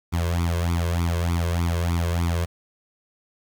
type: tone with flanger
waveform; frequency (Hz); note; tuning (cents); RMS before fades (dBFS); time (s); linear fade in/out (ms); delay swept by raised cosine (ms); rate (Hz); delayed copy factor
sawtooth; 85.3; F2; -40; -23; 0.12-2.46; 20; 0.85 to 1.95; 3.3; +0.9
effects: 8-bit